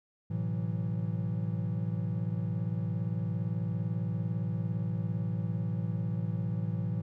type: chord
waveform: triangle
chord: F# half-diminished seventh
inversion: first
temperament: equal with one note detuned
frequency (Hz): 110 / 127.68 / 164.81 / 185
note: A2 / C3 / E3 / F#3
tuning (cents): 0 / -42 / 0 / 0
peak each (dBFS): -31 / -37 / -32 / -37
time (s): 0.3-7.02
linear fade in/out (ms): 10
effects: none